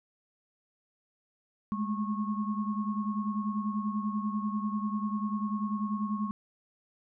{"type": "tone cluster", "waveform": "sine", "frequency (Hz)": [207.1, 217.3, 1094], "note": ["G#3", "A3", "C#6"], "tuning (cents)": [-5, -21, -23], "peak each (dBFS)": [-31, -35, -37], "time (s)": [1.72, 6.31], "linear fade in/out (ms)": 0, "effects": []}